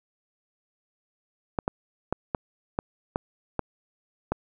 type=clicks; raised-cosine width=1 ms; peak=-11 dBFS; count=8; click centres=1.588 / 1.679 / 2.126 / 2.348 / 2.789 / 3.159 / 3.593 / 4.32 s; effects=none